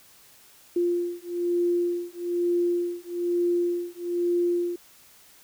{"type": "beating tone pair", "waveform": "sine", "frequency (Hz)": [348.5, 349.6], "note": ["F4", "F4"], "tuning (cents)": [-4, 2], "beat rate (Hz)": 1.1, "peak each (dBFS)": -26, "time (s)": [0.76, 4.76], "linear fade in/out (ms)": 5, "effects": ["white hiss -54 dBFS RMS until 5.43 s"]}